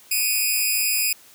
5% pulse tone with amplitude modulation, 2489 Hz, D#7, in tune, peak -6 dBFS, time 0.11-1.13 s, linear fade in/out 5 ms, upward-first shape sine, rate 216 Hz, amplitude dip 80%, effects white hiss -50 dBFS RMS until 1.34 s + high-pass 100 Hz 12 dB/octave

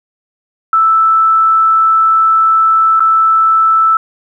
sine tone with dropouts, 1318.5 Hz, E6, in tune, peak -6 dBFS, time 0.73-3.97 s, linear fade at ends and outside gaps 2 ms, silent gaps 2.996-3.004 s, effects 8-bit

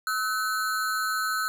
square ring-modulated tone, 1400 Hz, F6, 4 cents sharp, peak -23 dBFS, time 0.07-1.48 s, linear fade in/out 0 ms, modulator 107 Hz, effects none

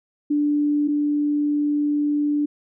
sine tone pair in turn, 293.7 / 293.7 Hz, D4 / D4, 0 / 0 cents, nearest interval unison, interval 0 cents, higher neither, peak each -17 / -18 dBFS, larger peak first, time 0.3-0.88 / 0.88-2.46 s, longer second, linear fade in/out 10 ms, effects none

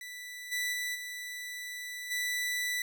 sawtooth tone with level steps, 1975.5 Hz, B6, in tune, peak -38 / -27 / -29 / -35 / -27 dBFS, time 0.01-2.82 s, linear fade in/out 2 ms, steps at 0.51 / 0.72 / 0.94 / 2.1 s, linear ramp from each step 20 ms, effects none

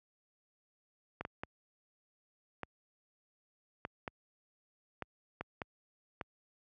clicks, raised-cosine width 0.5 ms, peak -23 dBFS, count 10, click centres 1.21 / 1.251 / 1.435 / 2.633 / 3.851 / 4.078 / 5.023 / 5.41 / 5.618 / 6.212 s, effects high-pass 60 Hz 12 dB/octave

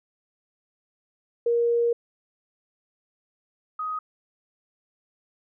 sine tone pair in turn, 470.9 / 1254 Hz, A#4 / D#6, +18 / +13 cents, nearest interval octave + perfect fourth, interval 1695 cents, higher second, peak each -19 / -27 dBFS, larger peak first, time 1.46-1.93 / 3.79-3.99 s, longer first, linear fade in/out 5 ms, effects none

